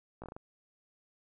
slowing click train, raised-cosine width 1 ms, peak -30 dBFS, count 6, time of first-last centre 0.22-0.365 s, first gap 17 ms, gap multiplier 1.27, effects none

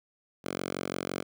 5% pulse tone with high-pass filter, 45.9 Hz, F#1, 13 cents flat, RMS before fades -35 dBFS, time 0.44-1.23 s, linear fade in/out 10 ms, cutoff 200 Hz, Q 0.73, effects none

